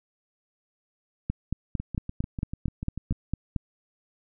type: two click trains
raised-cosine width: 5 ms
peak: -20 / -14 dBFS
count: 10 / 11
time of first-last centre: 1.8-3.124 / 1.3-3.562 s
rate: 6.8 / 4.42 Hz
effects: none